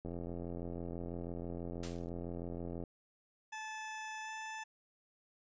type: click train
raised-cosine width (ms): 2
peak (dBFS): -30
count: 241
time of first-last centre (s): 0.05-2.837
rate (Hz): 86.1
type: noise with exponential decay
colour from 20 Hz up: white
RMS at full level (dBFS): -42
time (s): 1.83-2.1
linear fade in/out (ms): 5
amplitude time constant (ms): 58
type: tone with pitch glide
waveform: 20% pulse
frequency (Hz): 870 to 876.6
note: A5 to A5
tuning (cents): -20 to -7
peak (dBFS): -37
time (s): 3.52-4.64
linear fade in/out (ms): 10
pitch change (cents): +13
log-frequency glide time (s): 4.22-4.3
effects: resampled to 16000 Hz